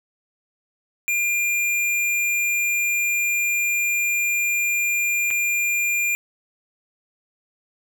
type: tone with dropouts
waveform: square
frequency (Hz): 2400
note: D7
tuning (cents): +37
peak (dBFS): -20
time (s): 1.08-6.15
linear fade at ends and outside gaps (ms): 0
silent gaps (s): 5.305-5.31
effects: none